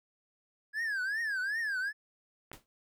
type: tone with vibrato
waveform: triangle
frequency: 1661.2 Hz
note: G#6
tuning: in tune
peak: -29 dBFS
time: 0.73-1.93 s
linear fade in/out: 50 ms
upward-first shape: triangle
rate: 2.6 Hz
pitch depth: 220 cents each way
type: click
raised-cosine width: 0.5 ms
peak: -30 dBFS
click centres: 2.516 s
type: noise with exponential decay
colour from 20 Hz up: pink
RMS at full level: -44 dBFS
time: 2.53-2.66 s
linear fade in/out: 0 ms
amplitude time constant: 27 ms
effects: none